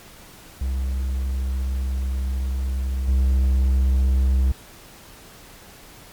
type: tone with level steps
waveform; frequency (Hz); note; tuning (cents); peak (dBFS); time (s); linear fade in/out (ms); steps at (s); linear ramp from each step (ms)
triangle; 65.41; C2; 0; -19 / -13; 0.61-4.52; 5; 3.08; 5
effects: pink hiss -45 dBFS RMS until 6.12 s + MP3 96 kbps